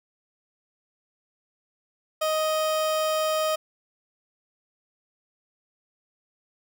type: tone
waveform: 30% pulse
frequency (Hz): 625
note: D#5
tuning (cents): +8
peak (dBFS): -20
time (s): 2.21-3.56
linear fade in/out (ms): 10
effects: none